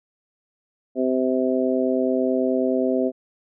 harmonic tone, 129.3 Hz, C3, 20 cents flat, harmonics 2 / 3 / 4 / 5, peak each -22 / -24 / -25 / -26 dBFS, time 0.95-3.12 s, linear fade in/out 50 ms, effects none

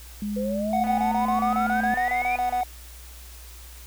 sine tone with pitch glide, 206.9 to 218.9 Hz, G#3 to A3, -6 to -9 cents, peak -26 dBFS, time 0.22-1.94 s, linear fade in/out 2 ms, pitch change +97 cents, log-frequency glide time 0.5-0.87 s
sine exponential sweep, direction up, 493.9 to 2463 Hz, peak -27 dBFS, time 0.36-2.37 s, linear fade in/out 10 ms
triangle tone bursts, 740 Hz, F#5, in tune, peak -20 dBFS, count 14, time 0.73-2.634 s, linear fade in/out 2 ms, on 110 ms, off 28 ms
click train, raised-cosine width 0.5 ms, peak -26 dBFS, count 438, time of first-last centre 0.84-2.609 s, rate 247 Hz
effects added 60 Hz sine -42 dBFS peak until 3.86 s + white hiss -47 dBFS RMS until 3.86 s

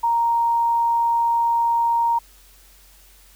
sine tone, 932.3 Hz, A#5, in tune, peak -16 dBFS, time 0.03-2.19 s, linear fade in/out 10 ms, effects added 46 Hz sine -51 dBFS peak until 3.35 s + white hiss -52 dBFS RMS until 3.35 s

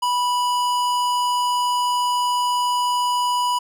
sine tone with hard clipping, 983 Hz, B5, 8 cents flat, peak -20 dBFS, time 0.02-3.59 s, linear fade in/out 10 ms, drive 17 dB, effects none

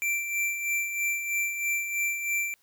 square tone with tremolo, 2349 Hz, D7, in tune, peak -25 dBFS, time 0.02-2.54 s, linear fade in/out 0 ms, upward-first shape sine, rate 3.1 Hz, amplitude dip 55%, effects white hiss -67 dBFS RMS until 2.62 s

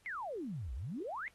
sine exponential two-way sweep, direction down then up, 2217 to 55 to 2217 Hz, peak -38 dBFS, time 0.06-1.28 s, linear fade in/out 0 ms, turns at 0.74 s, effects pink hiss -69 dBFS RMS until 1.34 s + AAC 32 kbps

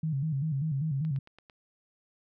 sine tone with vibrato, 146.83 Hz, D3, in tune, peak -27 dBFS, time 0.03-1.19 s, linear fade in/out 5 ms, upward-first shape square, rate 5.1 Hz, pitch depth 130 cents each way
click train, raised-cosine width 0.3 ms, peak -36 dBFS, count 5, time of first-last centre 1.05-1.498 s, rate 8.93 Hz
effects none

